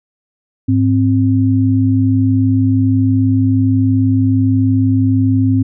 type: tone pair together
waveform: sine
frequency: 104.41 / 263.1 Hz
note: G#2 / C4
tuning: +10 / +10 cents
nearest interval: octave + major third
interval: 1600 cents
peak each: -12 dBFS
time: 0.68-5.63 s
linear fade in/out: 10 ms
effects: none